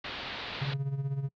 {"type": "low-pass noise", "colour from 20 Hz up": "white", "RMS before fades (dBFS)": -39, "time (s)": [0.04, 0.74], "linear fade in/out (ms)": 5, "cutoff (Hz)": 4200, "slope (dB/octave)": 48}
{"type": "tone with tremolo", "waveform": "triangle", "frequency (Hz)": 137.9, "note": "C#3", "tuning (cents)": -9, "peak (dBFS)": -25, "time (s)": [0.61, 1.29], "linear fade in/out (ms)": 10, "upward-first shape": "sine", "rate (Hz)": 16, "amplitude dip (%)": 65}
{"effects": ["noise-tail reverb RT60 0.1 s tail -26 dB re dry"]}